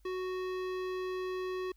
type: tone with hard clipping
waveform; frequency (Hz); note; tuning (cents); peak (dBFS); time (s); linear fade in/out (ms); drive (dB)
sine; 370; F#4; 0; -36; 0.05-1.72; 5; 17
effects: added 50 Hz sine -60 dBFS peak until 1.76 s + white hiss -75 dBFS RMS until 1.76 s